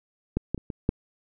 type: clicks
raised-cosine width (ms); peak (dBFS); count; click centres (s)
3; -11 / -13 / -25 / -20 / -8; 5; 0.37 / 0.546 / 0.578 / 0.702 / 0.891
effects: none